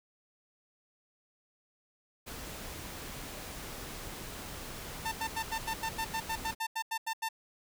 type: noise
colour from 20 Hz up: pink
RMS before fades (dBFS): -43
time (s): 2.26-6.55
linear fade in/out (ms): 20
type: tone bursts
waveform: sawtooth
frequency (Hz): 897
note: A5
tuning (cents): +33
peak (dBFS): -28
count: 15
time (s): 5.05-7.289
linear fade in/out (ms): 10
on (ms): 69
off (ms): 86
effects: none